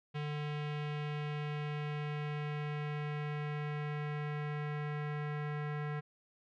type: tone with low-pass filter sweep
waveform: square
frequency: 148.6 Hz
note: D3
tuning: 21 cents sharp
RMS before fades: -38 dBFS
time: 0.14-6.01 s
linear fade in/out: 20 ms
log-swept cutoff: 2900 to 1900 Hz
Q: 2
effects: none